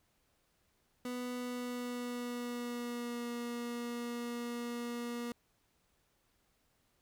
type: tone with pitch glide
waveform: 30% pulse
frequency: 247.2 to 238.6 Hz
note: B3 to A#3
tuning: +2 to +41 cents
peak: -35 dBFS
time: 1.05-5.32 s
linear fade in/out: 2 ms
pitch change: -61 cents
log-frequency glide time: 1.35-3.27 s
effects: pink hiss -75 dBFS RMS until 7.01 s